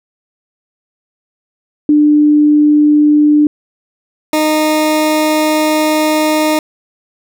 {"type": "tone pair in turn", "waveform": ["sine", "20% pulse"], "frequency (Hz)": [297.9, 308.2], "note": ["D4", "D#4"], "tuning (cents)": [25, -16], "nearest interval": "minor second", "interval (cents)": 59, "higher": "second", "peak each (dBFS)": -5, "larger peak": "neither", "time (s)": [[1.89, 3.47], [4.33, 6.59]], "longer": "second", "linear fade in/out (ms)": 2, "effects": []}